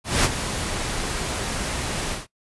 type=noise with ADSR envelope; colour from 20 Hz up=pink; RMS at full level=-17 dBFS; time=0.04-2.27 s; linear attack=200 ms; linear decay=41 ms; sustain=-10 dB; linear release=160 ms; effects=noise-tail reverb RT60 0.1 s tail -19 dB re dry + resampled to 24000 Hz